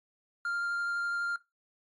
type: tone with vibrato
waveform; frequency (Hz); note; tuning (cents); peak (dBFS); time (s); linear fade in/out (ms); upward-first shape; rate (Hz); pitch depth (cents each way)
triangle; 1396.9; F6; 0; -28; 0.45-1.36; 2; triangle; 12; 9
effects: noise-tail reverb RT60 0.2 s tail -18 dB re dry + MP3 48 kbps